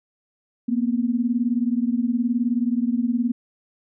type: beating tone pair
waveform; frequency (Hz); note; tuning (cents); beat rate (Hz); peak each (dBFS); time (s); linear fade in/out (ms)
sine; 233.1 / 252.1; A#3 / B3; 0 / +36; 19; -21 / -23; 0.68-3.32; 10
effects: none